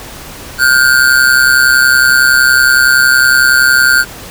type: ring-modulated tone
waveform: square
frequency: 1492 Hz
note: F#6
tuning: 14 cents sharp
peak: -3 dBFS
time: 0.58-4.05 s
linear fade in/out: 50 ms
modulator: 65.4 Hz
effects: pink hiss -29 dBFS RMS until 4.3 s